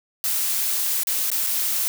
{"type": "noise with dropouts", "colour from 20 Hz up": "blue", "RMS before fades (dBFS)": -23, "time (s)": [0.24, 1.88], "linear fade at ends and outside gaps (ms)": 0, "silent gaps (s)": [[1.034, 1.071], [1.302, 1.316], [1.465, 1.47]], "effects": []}